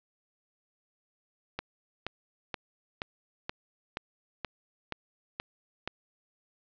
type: click train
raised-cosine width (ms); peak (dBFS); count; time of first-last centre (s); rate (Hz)
0.3; -17; 10; 1.59-5.876; 2.1
effects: resampled to 11025 Hz + 8-bit